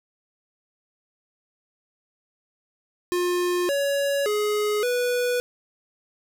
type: tone with pitch steps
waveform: square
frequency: 355.4 / 562 / 419.6 / 491 Hz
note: F4 / C#5 / G#4 / B4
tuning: +30 / +24 / +18 / -10 cents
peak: -22 dBFS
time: 3.12-5.4 s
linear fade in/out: 0 ms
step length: 570 ms
effects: none